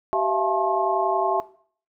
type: tone cluster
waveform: sine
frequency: 385 / 655 / 686 / 864 / 1072 Hz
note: G4 / E5 / F5 / A5 / C6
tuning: -31 / -11 / -31 / -32 / +42 cents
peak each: -26 dBFS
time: 0.13-1.4 s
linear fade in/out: 0 ms
effects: noise-tail reverb RT60 0.5 s tail -17 dB re dry